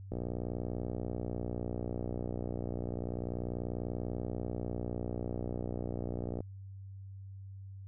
click train, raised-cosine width 2 ms, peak -24 dBFS, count 380, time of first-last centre 0.12-6.405 s, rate 60.3 Hz, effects added 97 Hz sine -44 dBFS peak until 7.87 s

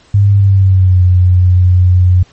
sine tone with pitch glide, 100.5 to 90.58 Hz, G2 to F#2, +44 to -36 cents, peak -4 dBFS, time 0.14-2.23 s, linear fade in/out 5 ms, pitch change -180 cents, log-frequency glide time 0.33-1.01 s, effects pink hiss -46 dBFS RMS until 2.32 s + MP3 32 kbps

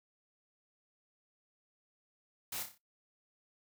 white noise with echo, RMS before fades -40 dBFS, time 2.52-2.63 s, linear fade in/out 5 ms, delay 30 ms, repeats 5, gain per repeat -6 dB, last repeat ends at 2.78 s, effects noise-tail reverb RT60 0.2 s tail -23 dB re dry

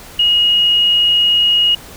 sine tone, 2881 Hz, F#7, 47 cents flat, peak -9 dBFS, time 0.19-1.75 s, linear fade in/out 5 ms, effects pink hiss -36 dBFS RMS until 1.96 s

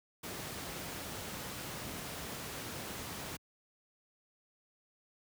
pink noise, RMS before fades -42 dBFS, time 0.23-3.37 s, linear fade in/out 10 ms, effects high-pass 80 Hz 12 dB/octave

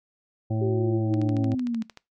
harmonic tone, 110 Hz, A2, in tune, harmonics 1 / 2 / 3 / 5 / 6 / 7, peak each -24 / -32 / -32 / -36 / -45 / -40 dBFS, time 0.5-1.55 s, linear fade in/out 10 ms
sine linear sweep, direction down, 390 to 220 Hz, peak -24 dBFS, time 0.61-1.83 s, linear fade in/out 10 ms
click train, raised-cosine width 0.2 ms, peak -24 dBFS, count 12, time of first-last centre 1.14-1.973 s, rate 13.2 Hz
effects noise-tail reverb RT60 0.2 s tail -21 dB re dry + MP3 96 kbps

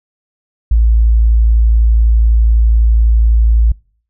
sine tone, 56 Hz, A1, 31 cents sharp, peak -6 dBFS, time 0.71-3.72 s, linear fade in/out 5 ms, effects noise-tail reverb RT60 0.5 s tail -26 dB re dry

